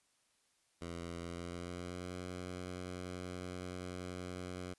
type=tone with pitch glide; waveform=10% pulse; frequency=85.5 to 90.53 Hz; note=F2 to F#2; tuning=-36 to -37 cents; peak=-34 dBFS; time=0.81-4.74 s; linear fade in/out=10 ms; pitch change=+99 cents; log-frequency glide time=1.19-2.16 s; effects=white hiss -75 dBFS RMS until 4.78 s + resampled to 24000 Hz